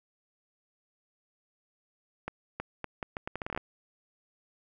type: accelerating click train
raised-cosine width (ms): 0.5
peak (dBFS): -19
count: 14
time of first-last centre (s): 2.28-3.576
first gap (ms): 320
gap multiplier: 0.76
effects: none